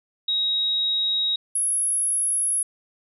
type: tone pair in turn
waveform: sine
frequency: 3799 / 10745 Hz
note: A#7 / E9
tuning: +32 / +32 cents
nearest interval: octave + tritone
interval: 1800 cents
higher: second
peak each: -20 dBFS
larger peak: neither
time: 0.28-1.36 / 1.55-2.63 s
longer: neither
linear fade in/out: 5 ms
effects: none